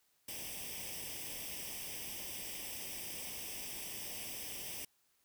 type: noise with comb filter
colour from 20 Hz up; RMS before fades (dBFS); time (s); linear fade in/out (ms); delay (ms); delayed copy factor
white; -44; 0.28-4.85; 5; 0.36; +0.8
effects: white hiss -75 dBFS RMS until 5.24 s